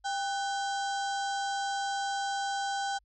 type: harmonic tone with a mistuned harmonic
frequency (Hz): 795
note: G5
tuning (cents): +24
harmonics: 1 / 2 / 4 / 5 / 6 / 7 / 8 / 9 / 10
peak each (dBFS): -31 / -37 / -43 / -45 / -47 / -48 / -49 / -50 / -51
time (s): 0.04-2.99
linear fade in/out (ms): 20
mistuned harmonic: 2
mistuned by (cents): -98
effects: added 50 Hz sine -66 dBFS peak until 3.04 s